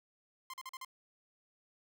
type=tone bursts; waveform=sawtooth; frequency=1046.5 Hz; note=C6; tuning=in tune; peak=-39 dBFS; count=5; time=0.5-0.848 s; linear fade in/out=2 ms; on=36 ms; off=42 ms; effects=none